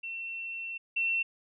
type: tone pair in turn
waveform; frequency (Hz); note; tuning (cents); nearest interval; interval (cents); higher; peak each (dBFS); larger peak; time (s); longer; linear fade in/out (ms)
sine; 2704 / 2704; E7 / E7; +43 / +43; unison; 0; neither; -35 / -26; second; 0.03-0.78 / 0.96-1.23; first; 10
effects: none